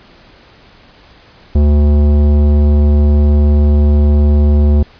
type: tone with tanh clipping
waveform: sine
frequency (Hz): 73.42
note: D2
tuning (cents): 0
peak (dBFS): -8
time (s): 1.55-4.83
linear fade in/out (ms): 5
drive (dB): 15
effects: pink hiss -43 dBFS RMS until 4.99 s + resampled to 11025 Hz